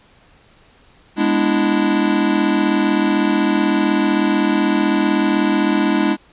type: chord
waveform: square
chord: E dominant seventh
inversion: first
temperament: equal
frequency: 207.7 / 246.9 / 293.7 / 329.6 Hz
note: G#3 / B3 / D4 / E4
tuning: 0 / 0 / 0 / 0 cents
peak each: -20 / -24 / -19 / -20 dBFS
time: 1.16-6.17 s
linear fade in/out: 50 ms
effects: pink hiss -51 dBFS RMS until 6.32 s + resampled to 8000 Hz